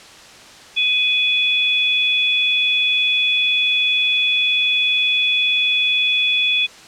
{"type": "tone pair together", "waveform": "sine", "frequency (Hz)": [2501, 3422], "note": ["D#7", "A7"], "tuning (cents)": [8, -49], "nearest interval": "perfect fourth", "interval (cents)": 543, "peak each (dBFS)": -17, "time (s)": [0.76, 6.67], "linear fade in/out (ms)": 20, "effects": ["white hiss -41 dBFS RMS until 6.87 s", "low-pass 6000 Hz 12 dB/octave"]}